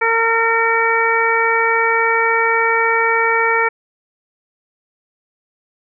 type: harmonic tone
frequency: 456.4 Hz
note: A#4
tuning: 37 cents flat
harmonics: 1 / 2 / 3 / 4 / 5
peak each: -19 / -19 / -19 / -19 / -19 dBFS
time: 0.01-3.69 s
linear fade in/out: 10 ms
effects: none